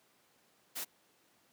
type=noise; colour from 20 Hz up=white; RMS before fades=-39 dBFS; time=0.75-0.85 s; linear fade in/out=20 ms; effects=pink hiss -69 dBFS RMS until 1.52 s + high-pass 200 Hz 12 dB/octave